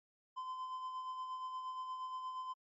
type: tone with tremolo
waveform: triangle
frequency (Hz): 1027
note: C6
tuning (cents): -33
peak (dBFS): -37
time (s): 0.36-2.54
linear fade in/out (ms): 20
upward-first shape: sine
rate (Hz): 8.5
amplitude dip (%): 40
effects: MP3 32 kbps